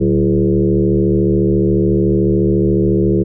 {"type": "tone with frequency modulation", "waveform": "sine", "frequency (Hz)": 261.6, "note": "C4", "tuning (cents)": 0, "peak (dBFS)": -10, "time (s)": [0, 3.24], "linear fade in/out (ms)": 20, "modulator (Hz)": 74, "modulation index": 2.4, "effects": []}